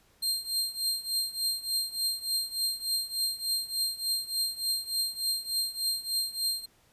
sawtooth tone with tremolo, 4186 Hz, C8, in tune, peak -22 dBFS, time 0.22-6.66 s, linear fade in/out 10 ms, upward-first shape triangle, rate 3.4 Hz, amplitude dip 90%, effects pink hiss -64 dBFS RMS until 6.92 s + resampled to 32000 Hz

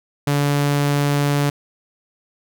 sawtooth tone, 143.7 Hz, D3, 37 cents flat, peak -12 dBFS, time 0.27-1.5 s, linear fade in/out 5 ms, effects none

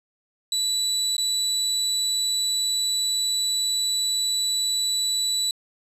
30% pulse tone with dropouts, 3951 Hz, B7, in tune, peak -19 dBFS, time 0.52-5.51 s, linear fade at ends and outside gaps 2 ms, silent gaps 1.167-1.18 s, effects resampled to 32000 Hz + 8-bit

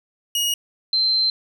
sawtooth / sine tone pair in turn, 2882 / 4112 Hz, F#7 / C8, -46 / -31 cents, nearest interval tritone, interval 615 cents, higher second, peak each -16 dBFS, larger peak neither, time 0.35-0.54 / 0.93-1.3 s, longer second, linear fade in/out 2 ms, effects none

